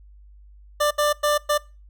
25% pulse tone bursts at uneven times, 592 Hz, D5, 14 cents sharp, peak -14 dBFS, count 4, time 0.8-0.91 / 0.98-1.13 / 1.23-1.38 / 1.49-1.58 s, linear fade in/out 10 ms, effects noise-tail reverb RT60 0.3 s tail -22 dB re dry + added 50 Hz sine -45 dBFS peak until 1.89 s

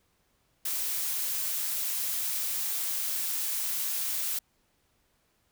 blue noise, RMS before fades -31 dBFS, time 0.65-4.39 s, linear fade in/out 5 ms, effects pink hiss -71 dBFS RMS until 5.51 s

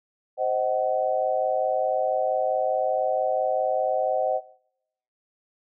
sine chord, C diminished, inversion none, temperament just, 523.3 / 627.9 / 753.5 Hz, C5 / Eb5 / Gb5, 0 / +16 / +31 cents, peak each -26 dBFS, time 0.37-4.41 s, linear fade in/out 50 ms, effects noise-tail reverb RT60 0.8 s tail -23 dB re dry

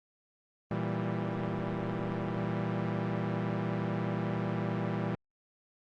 sawtooth chord, E diminished, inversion second, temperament equal, 116.54 / 164.81 / 196 Hz, Bb2 / E3 / G3, 0 / 0 / 0 cents, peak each -31 dBFS, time 0.71-5.15 s, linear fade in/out 0 ms, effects low-pass 2000 Hz 12 dB/octave + Opus 32 kbps

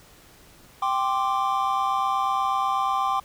triangle chord, G suspended fourth, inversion none, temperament equal, 784 / 1046.5 / 1174.7 Hz, G5 / C6 / D6, 0 / 0 / 0 cents, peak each -24 dBFS, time 0.82-3.2 s, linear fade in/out 5 ms, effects pink hiss -52 dBFS RMS until 3.24 s

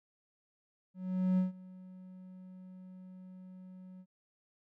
triangle tone with ADSR envelope, 185 Hz, F#3, in tune, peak -23 dBFS, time 0.94-4.06 s, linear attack 440 ms, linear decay 140 ms, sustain -23 dB, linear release 60 ms, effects none

